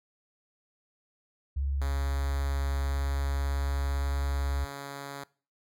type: tone with vibrato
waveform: sine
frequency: 69.3 Hz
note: C#2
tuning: in tune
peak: -27 dBFS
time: 1.56-4.65 s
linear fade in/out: 10 ms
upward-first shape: sine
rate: 18 Hz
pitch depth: 38 cents each way
type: tone with pitch glide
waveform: 5% pulse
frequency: 138.59 to 140.12 Hz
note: C#3 to C#3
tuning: 0 to +19 cents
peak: -27 dBFS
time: 1.81-5.24 s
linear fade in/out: 5 ms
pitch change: +19 cents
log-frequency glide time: 2.91-4.24 s
effects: noise-tail reverb RT60 0.4 s tail -22 dB re dry